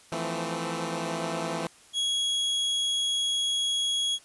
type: chord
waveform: 10% pulse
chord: F major seventh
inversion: third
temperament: equal with one note detuned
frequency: 164.81 / 174.61 / 220 / 258.3 Hz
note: E3 / F3 / A3 / C4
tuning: 0 / 0 / 0 / -22 cents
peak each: -24 / -29 / -28 / -29 dBFS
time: 0.12-1.67 s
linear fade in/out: 2 ms
type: tone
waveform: 40% pulse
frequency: 3322 Hz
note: G#7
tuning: in tune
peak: -24 dBFS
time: 1.93-4.19 s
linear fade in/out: 50 ms
effects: white hiss -55 dBFS RMS until 4.24 s + resampled to 24000 Hz